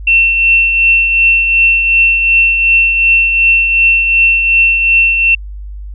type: tone with tremolo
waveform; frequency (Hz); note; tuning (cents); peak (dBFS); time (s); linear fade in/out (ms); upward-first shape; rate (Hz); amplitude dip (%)
sine; 2700; E7; +41; -4; 0.07-5.35; 5; triangle; 2.7; 50
effects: added 50 Hz sine -23 dBFS peak until 5.94 s